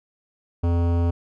sine tone with hard clipping, 85.5 Hz, F2, 36 cents flat, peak -20 dBFS, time 0.63-1.11 s, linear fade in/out 10 ms, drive 17 dB, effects none

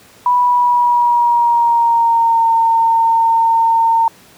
sine tone with pitch glide, 983 to 911.9 Hz, B5 to A#5, -8 to -38 cents, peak -9 dBFS, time 0.26-4.08 s, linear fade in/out 2 ms, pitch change -130 cents, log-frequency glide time 0.37-2.49 s, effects pink hiss -44 dBFS RMS until 4.37 s + high-pass 100 Hz 12 dB/octave

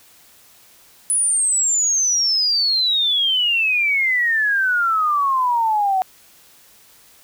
sine exponential sweep, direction down, 10080 to 740 Hz, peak -15 dBFS, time 1.1-6.02 s, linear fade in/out 0 ms, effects white hiss -50 dBFS RMS until 7.23 s

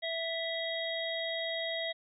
harmonic tone with a mistuned harmonic, 659.3 Hz, E5, in tune, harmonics 1 / 3 / 5 / 6, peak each -36 / -38 / -39 / -40 dBFS, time 0.02-1.93 s, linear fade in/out 20 ms, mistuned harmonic 6, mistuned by -84 cents, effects none

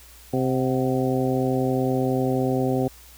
harmonic tone with a mistuned harmonic, 130.3 Hz, C3, 7 cents flat, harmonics 1 / 2 / 3 / 4 / 5 / 6, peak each -26 / -24 / -26 / -28 / -34 / -31 dBFS, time 0.33-2.88 s, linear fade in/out 5 ms, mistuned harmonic 6, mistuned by -62 cents, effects added 60 Hz sine -49 dBFS peak until 3.17 s + white hiss -49 dBFS RMS until 3.17 s

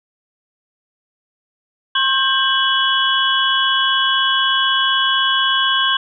sine tone cluster, 1074 / 1583 / 2984 / 3340 Hz, C6 / G6 / F#7 / G#7, +45 / +17 / +14 / +9 cents, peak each -19 dBFS, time 1.95-5.97 s, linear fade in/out 5 ms, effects none

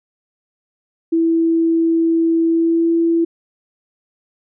sine tone with pitch glide, 329.6 to 333.6 Hz, E4 to E4, 0 to +21 cents, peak -12 dBFS, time 1.12-3.25 s, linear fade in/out 10 ms, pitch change +21 cents, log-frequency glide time 2.46-2.92 s, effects none

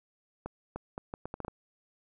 accelerating click train, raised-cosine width 1 ms, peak -23 dBFS, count 9, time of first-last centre 0.46-1.482 s, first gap 300 ms, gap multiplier 0.73, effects none

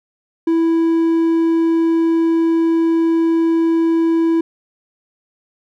triangle tone, 329.6 Hz, E4, in tune, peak -10 dBFS, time 0.47-4.41 s, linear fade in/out 5 ms, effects none

